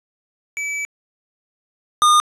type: tone pair in turn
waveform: square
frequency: 2300 / 1218.4 Hz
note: D7 / D#6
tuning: -37 / -37 cents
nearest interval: major seventh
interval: 1100 cents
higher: first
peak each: -23 / -11 dBFS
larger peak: second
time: 0.57-0.85 / 2.02-2.2 s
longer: first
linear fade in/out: 0 ms
effects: resampled to 24000 Hz + 8-bit